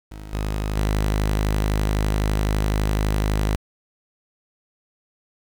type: tone with level steps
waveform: sawtooth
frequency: 51.91 Hz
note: G#1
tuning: in tune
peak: -31 / -19 / -15 dBFS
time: 0.11-3.56 s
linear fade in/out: 5 ms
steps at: 0.33 / 0.76 s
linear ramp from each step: 5 ms
effects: 8-bit